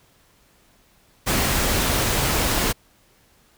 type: noise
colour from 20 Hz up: pink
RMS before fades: -21 dBFS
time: 1.26-2.73 s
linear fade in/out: 20 ms
effects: pink hiss -58 dBFS RMS until 3.57 s